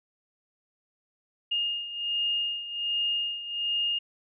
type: beating tone pair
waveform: sine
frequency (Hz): 2836 / 2837.3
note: F7 / F7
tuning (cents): +26 / +27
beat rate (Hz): 1.3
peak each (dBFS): -28 / -33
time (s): 1.51-3.99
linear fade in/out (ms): 10
effects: none